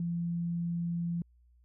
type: tone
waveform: sine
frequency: 170.7 Hz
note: F3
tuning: 39 cents flat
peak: -30 dBFS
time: 0-1.22 s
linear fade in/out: 2 ms
effects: added 60 Hz sine -60 dBFS peak until 1.64 s